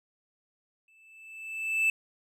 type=tone with exponential growth; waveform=triangle; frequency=2637 Hz; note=E7; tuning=in tune; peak=-19 dBFS; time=0.88-1.9 s; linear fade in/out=2 ms; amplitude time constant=220 ms; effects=none